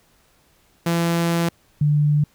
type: tone pair in turn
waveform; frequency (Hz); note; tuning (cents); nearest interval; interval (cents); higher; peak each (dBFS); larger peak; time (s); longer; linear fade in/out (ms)
sawtooth / sine; 169 / 148.04; E3 / D3; +43 / +14; major second; 229; first; -14; neither; 0.86-1.49 / 1.81-2.24; first; 5
effects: pink hiss -59 dBFS RMS until 2.34 s